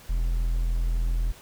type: tone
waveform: triangle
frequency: 41.82 Hz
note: E1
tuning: 26 cents sharp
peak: -20 dBFS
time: 0.09-1.32 s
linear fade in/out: 10 ms
effects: pink hiss -49 dBFS RMS until 1.41 s